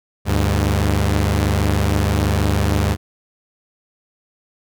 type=tone pair together; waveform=sawtooth; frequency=75.02 / 101.3 Hz; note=D2 / G#2; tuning=+37 / -43 cents; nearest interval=perfect fourth; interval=520 cents; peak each=-14 dBFS; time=0.25-2.97 s; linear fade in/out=50 ms; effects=none